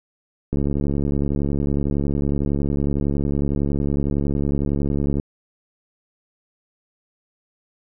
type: click train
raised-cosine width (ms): 3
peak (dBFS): -10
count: 332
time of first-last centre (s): 0.53-5.199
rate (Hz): 70.9
effects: none